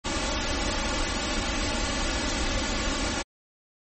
pink noise with comb filter, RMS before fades -27 dBFS, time 0.04-3.23 s, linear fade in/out 20 ms, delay 3.5 ms, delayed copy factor +0.9, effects MP3 32 kbps

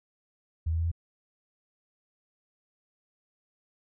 sine tone with pitch steps, 80.6 / 81.77 / 82.96 / 84.17 Hz, E2 / E2 / E2 / E2, -38 / -13 / +12 / +37 cents, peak -25 dBFS, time 0.66-0.916 s, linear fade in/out 10 ms, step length 64 ms, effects none

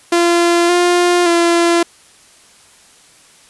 sawtooth tone with pitch steps, 343.7 / 352.4 / 341 Hz, F4 / F4 / F4, -28 / +16 / -41 cents, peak -6 dBFS, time 0.12-1.83 s, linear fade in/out 5 ms, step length 570 ms, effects white hiss -46 dBFS RMS until 3.49 s + resampled to 24000 Hz

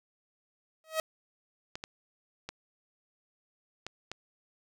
sawtooth tone with exponential growth, 636 Hz, D#5, 38 cents sharp, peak -21 dBFS, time 0.84-1 s, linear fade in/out 1 ms, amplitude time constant 33 ms
clicks, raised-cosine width 0.2 ms, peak -21 dBFS, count 5, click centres 1.755 / 1.839 / 2.49 / 3.866 / 4.116 s
effects none

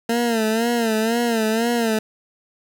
20% pulse tone with vibrato, 228 Hz, A#3, 38 cents flat, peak -13 dBFS, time 0.09-1.99 s, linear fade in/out 5 ms, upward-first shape sine, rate 2 Hz, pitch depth 83 cents each way, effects none

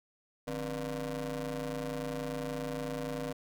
25% pulse ring-modulated tone, 110.4 Hz, A2, 6 cents sharp, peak -28 dBFS, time 0.47-3.33 s, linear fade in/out 10 ms, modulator 373 Hz, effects none

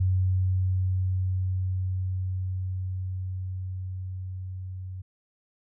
sine tone with level ramp, 93 Hz, F#2, 9 cents sharp, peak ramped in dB -20 to -34 dBFS, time 0-5.02 s, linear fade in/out 10 ms, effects none

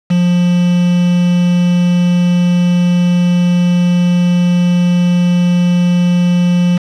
triangle tone with quantisation, 176.5 Hz, F3, 19 cents sharp, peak -6 dBFS, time 0.1-6.78 s, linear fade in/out 10 ms, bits 4, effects low-pass 5000 Hz 12 dB/octave

